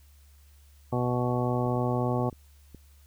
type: harmonic tone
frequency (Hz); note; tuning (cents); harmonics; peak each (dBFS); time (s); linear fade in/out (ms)
123.47; B2; 0; 1 / 2 / 3 / 4 / 5 / 6 / 7 / 9; -28 / -31 / -33 / -34 / -35 / -36 / -36 / -38; 0.92-2.3; 10
type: clicks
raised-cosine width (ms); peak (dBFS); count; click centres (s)
3; -32; 5; 1.663 / 1.761 / 2.197 / 2.328 / 2.747
effects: added 71 Hz sine -53 dBFS peak until 3.06 s + white hiss -64 dBFS RMS until 3.06 s